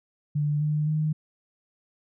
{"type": "tone with pitch steps", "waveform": "sine", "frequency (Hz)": [147.8, 150.99, 154.25], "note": ["D3", "D3", "D#3"], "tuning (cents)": [11, 48, -15], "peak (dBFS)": -22, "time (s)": [0.35, 1.13], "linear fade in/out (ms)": 10, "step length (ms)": 260, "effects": []}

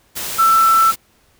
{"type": "tone in noise", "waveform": "sine", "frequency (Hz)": 1332, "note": "E6", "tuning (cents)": 18, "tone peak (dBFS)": -9, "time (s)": [0.38, 0.92], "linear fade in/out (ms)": 20, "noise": "white", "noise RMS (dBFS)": -25, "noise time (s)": [0.15, 0.96], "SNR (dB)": 13, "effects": ["pink hiss -56 dBFS RMS until 1.39 s"]}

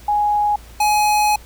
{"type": "tone pair in turn", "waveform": ["sine", "square"], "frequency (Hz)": [831, 841.1], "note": ["G#5", "G#5"], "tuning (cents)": [1, 22], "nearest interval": "unison", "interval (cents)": 21, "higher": "second", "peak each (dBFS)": -14, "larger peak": "neither", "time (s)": [[0.08, 0.56], [0.8, 1.36]], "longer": "second", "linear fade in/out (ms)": 5, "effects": ["added 57 Hz sine -40 dBFS peak until 1.45 s", "pink hiss -45 dBFS RMS until 1.45 s"]}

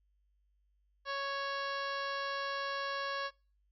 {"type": "harmonic tone with a mistuned harmonic", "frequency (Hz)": 554.4, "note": "C#5", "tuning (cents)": 0, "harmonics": [1, 2, 3, 4, 5, 6, 7, 8, 9, 10], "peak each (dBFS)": [-41, -38, -40, -52, -48, -49, -49, -49, -55, -52], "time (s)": [1.05, 3.31], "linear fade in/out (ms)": 50, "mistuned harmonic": 7, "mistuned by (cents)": 30, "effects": ["noise-tail reverb RT60 0.4 s tail -26 dB re dry", "added 50 Hz sine -70 dBFS peak until 3.71 s"]}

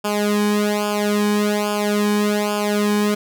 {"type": "tone with flanger", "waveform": "sawtooth", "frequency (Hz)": 207.7, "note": "G#3", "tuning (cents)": 0, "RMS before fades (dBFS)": -19, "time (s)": [0.04, 3.15], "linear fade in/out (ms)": 10, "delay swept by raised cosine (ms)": [0.5, 1.5], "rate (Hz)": 1.2, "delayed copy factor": -1, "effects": []}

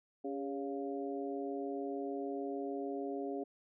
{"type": "harmonic tone with a mistuned harmonic", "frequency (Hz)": 140, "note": "C#3", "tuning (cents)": 18, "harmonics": [2, 3, 4, 5], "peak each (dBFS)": [-40, -40, -46, -45], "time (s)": [0.24, 3.44], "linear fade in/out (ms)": 10, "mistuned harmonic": 3, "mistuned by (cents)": -56, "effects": []}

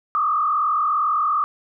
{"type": "tone with frequency modulation", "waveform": "sine", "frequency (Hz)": 1211, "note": "D#6", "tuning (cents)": -47, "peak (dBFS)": -17, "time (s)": [0.15, 1.44], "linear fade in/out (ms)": 0, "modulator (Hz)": 42.5, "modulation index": 1.4, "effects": []}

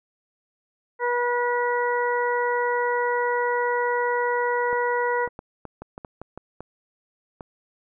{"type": "harmonic tone", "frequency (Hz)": 484.9, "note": "B4", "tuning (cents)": -32, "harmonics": [1, 2, 3, 4], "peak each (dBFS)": [-24, -25, -30, -30], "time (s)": [0.99, 5.29], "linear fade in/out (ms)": 50}
{"type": "clicks", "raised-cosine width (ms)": 1, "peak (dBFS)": -22, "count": 11, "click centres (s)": [4.729, 5.276, 5.391, 5.653, 5.82, 5.979, 6.048, 6.216, 6.376, 6.606, 7.408]}
{"effects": []}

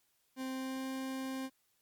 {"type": "tone with pitch glide", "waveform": "40% pulse", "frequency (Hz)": [261.6, 264], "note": ["C4", "C4"], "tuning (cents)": [0, 16], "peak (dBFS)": -36, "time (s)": [0.36, 1.5], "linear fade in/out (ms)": 50, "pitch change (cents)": 16, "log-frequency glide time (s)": [0.5, 0.88], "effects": ["white hiss -75 dBFS RMS until 1.81 s", "MP3 96 kbps"]}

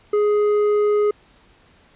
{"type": "tone with tanh clipping", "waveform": "triangle", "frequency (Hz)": 416.8, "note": "G#4", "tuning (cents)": 6, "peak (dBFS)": -16, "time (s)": [0.13, 1.11], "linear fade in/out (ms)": 5, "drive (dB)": 11, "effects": ["pink hiss -54 dBFS RMS until 1.95 s", "resampled to 8000 Hz"]}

